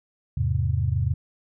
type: chord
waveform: sine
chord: E augmented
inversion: none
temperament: equal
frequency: 82.41 / 103.83 / 130.81 Hz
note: E2 / G#2 / B#2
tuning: 0 / 0 / 0 cents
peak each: -25 dBFS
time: 0.37-1.14 s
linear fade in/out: 5 ms
effects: none